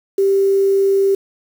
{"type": "tone with quantisation", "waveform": "sine", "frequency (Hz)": 392, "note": "G4", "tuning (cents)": 0, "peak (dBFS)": -11, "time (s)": [0.18, 1.15], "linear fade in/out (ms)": 5, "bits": 6, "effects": []}